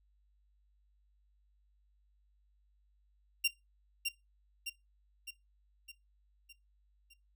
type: tone with echo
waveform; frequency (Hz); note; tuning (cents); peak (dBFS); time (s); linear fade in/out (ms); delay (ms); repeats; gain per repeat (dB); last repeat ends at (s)
sawtooth; 2772; F7; -14; -23; 3.44-3.48; 10; 610; 6; -5; 7.14
effects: noise-tail reverb RT60 0.2 s tail -19 dB re dry + added 50 Hz sine -68 dBFS peak until 7.35 s